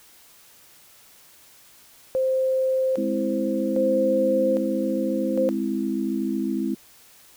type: tone with tremolo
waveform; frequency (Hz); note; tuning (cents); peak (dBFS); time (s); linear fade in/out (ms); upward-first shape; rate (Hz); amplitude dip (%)
sine; 523; C5; -1; -19; 2.15-5.49; 0; square; 0.62; 60
type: chord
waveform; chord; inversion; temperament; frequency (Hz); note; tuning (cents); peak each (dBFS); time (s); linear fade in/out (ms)
sine; Ab augmented; none; equal; 207.7 / 261.6 / 329.6; Ab3 / C4 / E4; 0 / 0 / 0; -27; 2.97-6.75; 10
effects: white hiss -52 dBFS RMS until 7.36 s